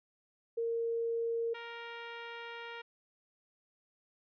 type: tone pair in turn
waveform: sine / 10% pulse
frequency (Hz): 461.9 / 467.3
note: A#4 / A#4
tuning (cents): -16 / +4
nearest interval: unison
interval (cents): 20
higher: second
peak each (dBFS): -31 / -34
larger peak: first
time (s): 0.57-1.54 / 1.54-2.82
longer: second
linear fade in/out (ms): 10
effects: resampled to 11025 Hz